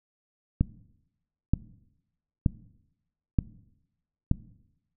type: click train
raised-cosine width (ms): 5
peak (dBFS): -9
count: 5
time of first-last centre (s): 0.61-4.314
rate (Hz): 1.08
effects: noise-tail reverb RT60 0.9 s tail -19 dB re dry